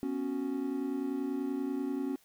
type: chord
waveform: triangle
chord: B suspended second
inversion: none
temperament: equal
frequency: 246.9 / 277.2 / 370 Hz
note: B3 / C#4 / F#4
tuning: 0 / 0 / 0 cents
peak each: -36 / -31 / -37 dBFS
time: 0.03-2.16 s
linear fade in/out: 0 ms
effects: white hiss -65 dBFS RMS until 2.24 s